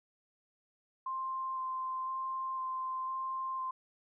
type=tone with vibrato; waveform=sine; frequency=1046.5 Hz; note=C6; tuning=in tune; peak=-34 dBFS; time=1.06-3.71 s; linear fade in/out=5 ms; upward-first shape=square; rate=0.99 Hz; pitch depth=8 cents each way; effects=none